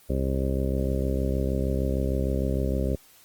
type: harmonic tone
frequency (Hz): 66.5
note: C2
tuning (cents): +29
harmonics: 1 / 2 / 3 / 4 / 5 / 6 / 7 / 8 / 9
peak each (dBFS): -26 / -31 / -32 / -33 / -38 / -33 / -40 / -34 / -38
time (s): 0.09-2.96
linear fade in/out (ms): 10
effects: white hiss -55 dBFS RMS until 3.24 s + Opus 24 kbps